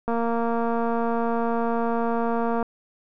click train, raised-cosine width 1 ms, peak -13 dBFS, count 592, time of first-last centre 0.08-2.627 s, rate 232 Hz, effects none

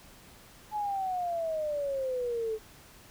sine exponential sweep, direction down, 859 to 430.2 Hz, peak -29 dBFS, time 0.71-2.59 s, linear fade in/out 50 ms, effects pink hiss -54 dBFS RMS until 3.1 s

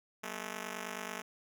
5% pulse ring-modulated tone, 215.9 Hz, A3, 33 cents flat, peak -25 dBFS, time 0.23-1.22 s, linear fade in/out 10 ms, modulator 24.6 Hz, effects none

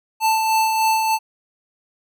square tone with tremolo, 883 Hz, A5, 6 cents sharp, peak -15 dBFS, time 0.2-1.19 s, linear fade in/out 50 ms, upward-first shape sine, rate 3.3 Hz, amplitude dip 35%, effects none

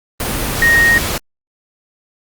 sine tone in noise, 1864.7 Hz, A#6, in tune, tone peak -8 dBFS, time 0.62-0.98 s, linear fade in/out 2 ms, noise pink, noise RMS -19 dBFS, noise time 0.2-1.18 s, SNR +8 dB, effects Opus 32 kbps

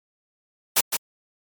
white noise with echo, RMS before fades -17 dBFS, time 0.76-0.81 s, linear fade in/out 10 ms, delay 160 ms, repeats 1, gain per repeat -6 dB, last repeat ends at 0.97 s, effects high-pass 200 Hz 12 dB/octave + MP3 96 kbps

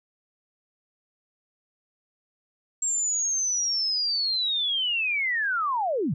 sine linear sweep, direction down, 7530 to 113.6 Hz, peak -23 dBFS, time 2.82-6.14 s, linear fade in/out 5 ms, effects none

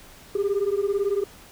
sine beating tone pair, 392 / 410 Hz, G4 / G#4, 0 / -22 cents, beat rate 18 Hz, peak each -22 dBFS, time 0.35-1.24 s, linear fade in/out 5 ms, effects tanh soft clip ceiling -18 dBFS + pink hiss -48 dBFS RMS until 1.51 s

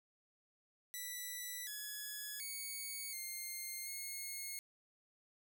5% pulse tone with pitch steps, 1969 / 1693 / 2230 / 2123 / 2164 Hz, B6 / G#6 / C#7 / C7 / C#7, -6 / +33 / +10 / +25 / -42 cents, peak -33 dBFS, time 0.94-4.59 s, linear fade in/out 0 ms, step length 730 ms, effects none

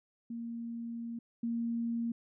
sine tone pair in turn, 232.8 / 232.8 Hz, A#3 / A#3, -2 / -2 cents, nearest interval unison, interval 0 cents, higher neither, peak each -37 / -31 dBFS, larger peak second, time 0.3-1.19 / 1.43-2.12 s, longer first, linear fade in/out 5 ms, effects none

